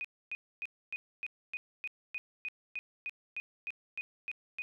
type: tone bursts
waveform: sine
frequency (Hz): 2489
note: D#7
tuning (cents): 0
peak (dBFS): -35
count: 16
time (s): 0.01-4.62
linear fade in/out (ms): 0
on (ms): 35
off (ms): 270
effects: none